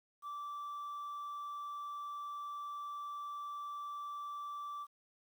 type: tone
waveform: sine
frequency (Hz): 1165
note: D6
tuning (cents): -14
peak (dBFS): -38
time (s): 0.22-4.87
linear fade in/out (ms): 50
effects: tanh soft clip ceiling -40 dBFS + 11-bit